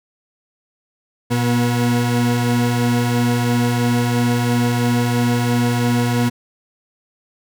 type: tone pair together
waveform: 40% pulse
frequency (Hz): 119.61 / 242.2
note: A#2 / B3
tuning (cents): +45 / -34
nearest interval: octave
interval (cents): 1221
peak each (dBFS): -17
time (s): 1.3-6.3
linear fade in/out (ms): 20
effects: none